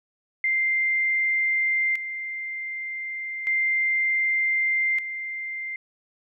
sine tone with tremolo, 2093 Hz, C7, in tune, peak -20 dBFS, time 0.44-5.76 s, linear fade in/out 2 ms, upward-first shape square, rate 0.33 Hz, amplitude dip 65%, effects none

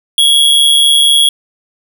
square tone with amplitude modulation, 3322 Hz, G#7, in tune, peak -4 dBFS, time 0.18-1.29 s, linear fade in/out 2 ms, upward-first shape sine, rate 144 Hz, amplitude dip 50%, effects none

